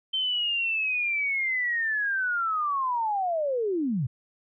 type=linear sweep; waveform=sine; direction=down; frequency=3112 to 110 Hz; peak=-24 dBFS; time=0.13-4.07 s; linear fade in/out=10 ms; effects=none